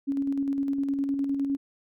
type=tone with tremolo; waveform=sine; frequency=277.2 Hz; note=C#4; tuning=in tune; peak=-23 dBFS; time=0.07-1.57 s; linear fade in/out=20 ms; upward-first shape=square; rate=9.8 Hz; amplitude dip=35%; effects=none